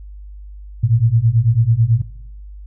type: beating tone pair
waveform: sine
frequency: 110 / 119.1 Hz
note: A2 / A#2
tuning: 0 / +38 cents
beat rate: 9.1 Hz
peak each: -14 dBFS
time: 0.83-2.02 s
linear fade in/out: 10 ms
effects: noise-tail reverb RT60 0.7 s tail -17 dB re dry + added 50 Hz sine -32 dBFS peak until 2.66 s